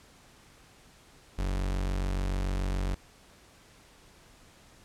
40% pulse tone, 47 Hz, F#1, 28 cents sharp, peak -27 dBFS, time 1.38-2.95 s, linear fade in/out 10 ms, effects pink hiss -57 dBFS RMS until 4.84 s + low-pass 10000 Hz 12 dB/octave

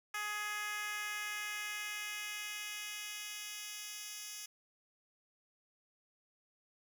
10% pulse tone with high-pass filter sweep, 418.6 Hz, G#4, 14 cents sharp, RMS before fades -42 dBFS, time 0.14-4.46 s, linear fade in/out 5 ms, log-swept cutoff 1300 to 4500 Hz, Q 1.2, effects none

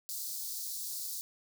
white high-pass noise, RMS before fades -39 dBFS, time 0.09-1.21 s, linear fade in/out 0 ms, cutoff 4100 Hz, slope 48 dB/octave, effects none

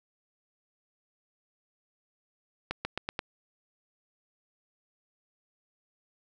accelerating click train, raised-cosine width 0.3 ms, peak -15 dBFS, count 5, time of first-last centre 2.71-3.191 s, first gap 140 ms, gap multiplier 0.9, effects none

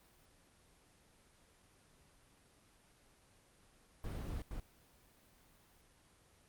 brown noise bursts at uneven times, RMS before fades -42 dBFS, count 2, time 4.04-4.42 / 4.51-4.6 s, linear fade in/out 2 ms, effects pink hiss -67 dBFS RMS until 6.48 s + Opus 24 kbps

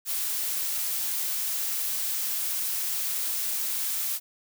blue noise, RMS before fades -29 dBFS, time 0.05-4.2 s, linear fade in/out 50 ms, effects none

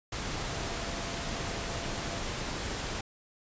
sine tone in noise, 680 Hz, F5, 46 cents flat, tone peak -45 dBFS, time 0.49-2.22 s, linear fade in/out 5 ms, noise pink, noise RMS -35 dBFS, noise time 0.12-3.01 s, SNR -13 dB, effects resampled to 16000 Hz

